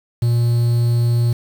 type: tone with quantisation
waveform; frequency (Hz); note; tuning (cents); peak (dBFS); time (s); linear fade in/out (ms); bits
triangle; 118.8; A#2; +33; -11; 0.22-1.33; 5; 6
effects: none